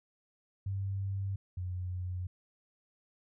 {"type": "tone pair in turn", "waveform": "sine", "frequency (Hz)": [97.7, 90.68], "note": ["G2", "F#2"], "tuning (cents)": [-5, -34], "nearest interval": "minor second", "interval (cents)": 129, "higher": "first", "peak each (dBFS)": [-32, -34], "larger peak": "first", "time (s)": [[0.66, 1.36], [1.57, 2.27]], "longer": "neither", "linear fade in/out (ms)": 5, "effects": []}